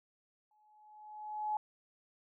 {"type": "tone with exponential growth", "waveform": "sine", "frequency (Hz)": 849, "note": "G#5", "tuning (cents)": 38, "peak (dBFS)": -30, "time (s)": [0.51, 1.57], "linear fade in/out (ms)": 2, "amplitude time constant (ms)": 230, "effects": []}